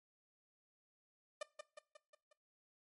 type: tone with echo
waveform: sawtooth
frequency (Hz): 601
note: D5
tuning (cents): +40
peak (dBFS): -36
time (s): 1.41-1.43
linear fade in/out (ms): 5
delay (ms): 180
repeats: 5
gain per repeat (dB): -5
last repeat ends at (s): 2.33
effects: noise-tail reverb RT60 0.3 s tail -18 dB re dry + MP3 48 kbps